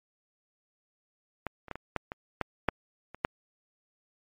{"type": "clicks", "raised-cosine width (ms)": 0.5, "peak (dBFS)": [-17, -30, -20, -22, -14, -21, -13, -8, -28, -9], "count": 10, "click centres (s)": [1.467, 1.683, 1.713, 1.756, 1.963, 2.119, 2.413, 2.687, 3.146, 3.249], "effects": ["MP3 64 kbps"]}